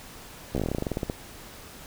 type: slowing click train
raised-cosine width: 2 ms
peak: -14 dBFS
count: 17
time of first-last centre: 0.55-1.099 s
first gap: 14 ms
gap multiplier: 1.11
effects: pink hiss -45 dBFS RMS until 1.86 s